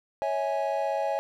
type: chord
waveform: triangle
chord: C# minor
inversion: none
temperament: equal with one note detuned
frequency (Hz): 554.4 / 650.2 / 830.6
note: C#5 / E5 / G#5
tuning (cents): 0 / -24 / 0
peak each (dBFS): -28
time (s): 0.22-1.19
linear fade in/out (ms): 0
effects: none